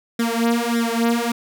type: tone with flanger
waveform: sawtooth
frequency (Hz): 233.1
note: A#3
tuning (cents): 0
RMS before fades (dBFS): -20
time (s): 0.19-1.32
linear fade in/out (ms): 5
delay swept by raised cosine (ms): 0.54 to 4.24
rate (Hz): 1.7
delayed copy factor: +1
effects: none